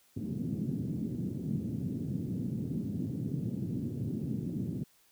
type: band-pass noise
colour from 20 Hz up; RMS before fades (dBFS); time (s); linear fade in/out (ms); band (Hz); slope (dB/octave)
pink; -35; 0.16-4.84; 10; 120 to 280; 24
effects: white hiss -66 dBFS RMS until 5.11 s